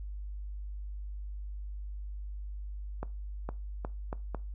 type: accelerating click train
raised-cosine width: 1 ms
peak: -22 dBFS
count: 5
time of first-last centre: 3.03-4.347 s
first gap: 460 ms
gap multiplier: 0.78
effects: noise-tail reverb RT60 0.3 s tail -20 dB re dry + added 50 Hz sine -37 dBFS peak until 4.54 s